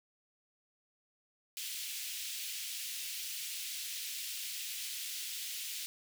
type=high-pass noise; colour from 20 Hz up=pink; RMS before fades=-41 dBFS; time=1.57-5.86 s; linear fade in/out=0 ms; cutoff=2600 Hz; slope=24 dB/octave; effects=none